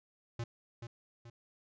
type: tone with echo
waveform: square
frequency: 117.4 Hz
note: A#2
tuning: 13 cents sharp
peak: -36 dBFS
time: 0.39-0.44 s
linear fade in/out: 5 ms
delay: 430 ms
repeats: 2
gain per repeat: -7 dB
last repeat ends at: 1.3 s
effects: resampled to 16000 Hz